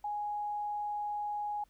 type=tone; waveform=sine; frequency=830.6 Hz; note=G#5; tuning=in tune; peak=-33 dBFS; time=0.04-1.64 s; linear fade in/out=5 ms; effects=added 50 Hz sine -67 dBFS peak until 1.69 s + pink hiss -72 dBFS RMS until 1.69 s